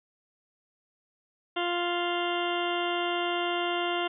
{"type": "harmonic tone", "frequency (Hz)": 349.2, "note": "F4", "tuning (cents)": 0, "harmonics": [1, 2, 3, 4, 5, 6, 8, 9, 10], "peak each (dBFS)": [-31, -32, -36, -36, -44, -39, -36, -38, -42], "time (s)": [1.56, 4.08], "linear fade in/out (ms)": 10, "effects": []}